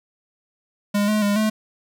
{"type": "tone with pitch steps", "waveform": "square", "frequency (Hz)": [204.4, 212.9, 203.7, 216.1], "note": ["G#3", "G#3", "G#3", "A3"], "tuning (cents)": [-27, 43, -33, -31], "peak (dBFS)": -18, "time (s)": [0.94, 1.5], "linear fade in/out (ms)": 10, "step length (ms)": 140, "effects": ["9-bit"]}